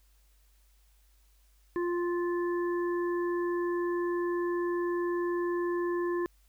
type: harmonic tone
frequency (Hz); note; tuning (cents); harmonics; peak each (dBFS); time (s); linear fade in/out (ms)
349.2; F4; 0; 1 / 3 / 5; -28 / -38 / -42; 1.76-6.26; 0
effects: added 50 Hz sine -61 dBFS peak until 6.48 s + white hiss -70 dBFS RMS until 6.48 s